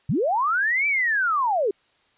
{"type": "linear two-way sweep", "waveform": "sine", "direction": "up then down", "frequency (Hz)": [101.7, 2349, 365.9], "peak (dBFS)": -19, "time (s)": [0.09, 1.71], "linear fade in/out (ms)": 5, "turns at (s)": 0.87, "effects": ["white hiss -63 dBFS RMS until 2.17 s", "resampled to 8000 Hz"]}